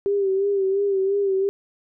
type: tone with vibrato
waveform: sine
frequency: 393 Hz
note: G4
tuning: 4 cents sharp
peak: -18 dBFS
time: 0.06-1.49 s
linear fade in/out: 0 ms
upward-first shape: sine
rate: 2.9 Hz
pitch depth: 52 cents each way
effects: none